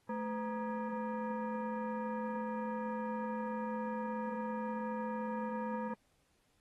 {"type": "tone with frequency modulation", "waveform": "sine", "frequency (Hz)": 217.7, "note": "A3", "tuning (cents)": -18, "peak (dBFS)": -35, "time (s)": [0.09, 5.94], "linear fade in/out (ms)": 5, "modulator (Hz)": 724, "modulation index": 1.2, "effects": ["pink hiss -75 dBFS RMS until 6.6 s", "AAC 32 kbps"]}